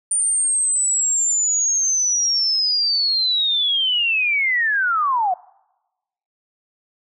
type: linear sweep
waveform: sine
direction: down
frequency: 9110 to 698.5 Hz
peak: -16 dBFS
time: 0.11-5.34 s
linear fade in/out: 5 ms
effects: noise-tail reverb RT60 1.0 s tail -24 dB re dry